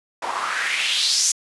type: noise with band-pass filter sweep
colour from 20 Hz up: white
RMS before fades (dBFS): -22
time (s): 0.22-1.32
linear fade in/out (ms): 5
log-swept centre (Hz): 780 to 7000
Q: 3.3
effects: resampled to 24000 Hz